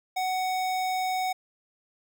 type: tone with notch filter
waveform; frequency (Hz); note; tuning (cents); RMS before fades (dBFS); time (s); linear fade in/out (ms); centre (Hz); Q
square; 745; F#5; +12; -28; 0.16-1.33; 10; 10000; 1.9
effects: none